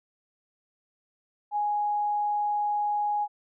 sine tone, 830.6 Hz, G#5, in tune, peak -24 dBFS, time 1.51-3.28 s, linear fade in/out 50 ms, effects none

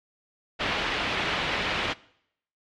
white low-pass noise, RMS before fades -28 dBFS, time 0.59-1.94 s, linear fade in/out 20 ms, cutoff 3300 Hz, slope 24 dB/octave, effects noise-tail reverb RT60 0.7 s tail -21 dB re dry + MP3 64 kbps

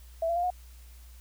sine tone with pitch steps, 659.3 / 679.8 / 700.9 / 722.7 Hz, E5 / F5 / F5 / F#5, 0 / -47 / +6 / -41 cents, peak -25 dBFS, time 0.22-0.504 s, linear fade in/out 5 ms, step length 71 ms, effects added 60 Hz sine -47 dBFS peak until 1.2 s + white hiss -59 dBFS RMS until 1.2 s

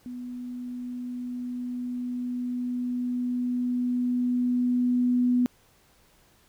sine tone with level ramp, 246.9 Hz, B3, in tune, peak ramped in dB -34 to -19 dBFS, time 0.06-5.46 s, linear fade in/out 0 ms, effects pink hiss -61 dBFS RMS until 6.48 s

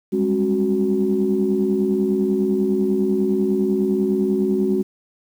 sine tone cluster, 194.8 / 204.8 / 271.3 / 370.8 Hz, G3 / G#3 / C#4 / F#4, -11 / -24 / -37 / +4 cents, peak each -27 / -20 / -24 / -19 dBFS, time 0.12-4.83 s, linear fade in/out 20 ms, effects tanh soft clip ceiling -8 dBFS + 8-bit

